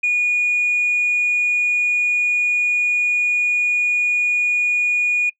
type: tone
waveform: sine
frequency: 2450 Hz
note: D#7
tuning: 27 cents flat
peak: -13 dBFS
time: 0.03-5.3 s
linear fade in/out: 10 ms
effects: noise-tail reverb RT60 0.1 s tail -23 dB re dry + tanh soft clip ceiling -12 dBFS